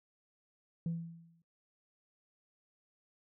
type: tone with exponential decay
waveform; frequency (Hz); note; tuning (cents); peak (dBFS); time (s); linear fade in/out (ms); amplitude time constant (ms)
sine; 166.9; E3; +22; -29; 0.86-1.42; 2; 120
effects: noise-tail reverb RT60 0.2 s tail -25 dB re dry + tanh soft clip ceiling -30 dBFS